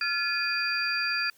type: tone cluster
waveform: sine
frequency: 1387 / 1715 / 2465 / 4722 Hz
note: F6 / A6 / D#7 / D8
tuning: -12 / -45 / -17 / +9 cents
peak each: -31 dBFS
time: 0.01-1.3 s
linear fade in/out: 2 ms
effects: white hiss -61 dBFS RMS until 1.37 s